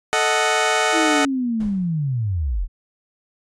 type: chord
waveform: 15% pulse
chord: D# diminished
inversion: second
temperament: equal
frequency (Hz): 440 / 622.3 / 740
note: A4 / D#5 / F#5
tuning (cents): 0 / 0 / 0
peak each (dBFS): -15 / -15 / -14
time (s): 0.13-1.25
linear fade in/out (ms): 0
type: linear sweep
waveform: sine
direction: down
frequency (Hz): 335.6 to 33.41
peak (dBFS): -19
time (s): 0.92-2.68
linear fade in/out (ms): 50
type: noise with exponential decay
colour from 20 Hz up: brown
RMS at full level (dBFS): -31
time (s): 1.6-2.06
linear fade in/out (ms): 5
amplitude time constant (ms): 100
effects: resampled to 22050 Hz